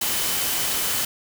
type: tone in noise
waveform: sine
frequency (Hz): 3031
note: F#7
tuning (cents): +41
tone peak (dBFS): -35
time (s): 0.01-1.05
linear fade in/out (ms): 5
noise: white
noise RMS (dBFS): -24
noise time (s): 0.01-1.05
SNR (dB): -14
effects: none